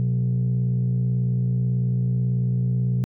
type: tone pair together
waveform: sine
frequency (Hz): 125.27 / 183.5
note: B2 / F#3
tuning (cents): +25 / -14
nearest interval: perfect fifth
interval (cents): 661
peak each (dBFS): -18 / -25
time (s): 0-3.04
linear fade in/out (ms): 0
effects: tanh soft clip ceiling -16 dBFS